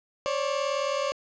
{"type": "tone pair together", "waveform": "30% pulse", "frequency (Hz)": [540.7, 580], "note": ["C#5", "D5"], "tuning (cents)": [-43, -22], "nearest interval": "minor second", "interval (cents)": 121, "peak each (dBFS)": -26, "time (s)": [0.26, 1.12], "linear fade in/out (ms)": 0, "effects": ["resampled to 16000 Hz", "9-bit"]}